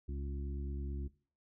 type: harmonic tone with a mistuned harmonic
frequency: 69.3 Hz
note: C#2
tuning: in tune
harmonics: 1 / 2 / 3 / 4 / 5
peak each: -38 / -47 / -50 / -51 / -51 dBFS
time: 0.08-1.08 s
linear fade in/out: 10 ms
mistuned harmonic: 5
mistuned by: +29 cents
effects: noise-tail reverb RT60 0.4 s tail -18 dB re dry